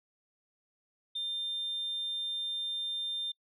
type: tone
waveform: sine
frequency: 3600 Hz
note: A7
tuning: 39 cents sharp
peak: -31 dBFS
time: 1.15-3.32 s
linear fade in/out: 10 ms
effects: noise-tail reverb RT60 0.1 s tail -26 dB re dry + tanh soft clip ceiling -30 dBFS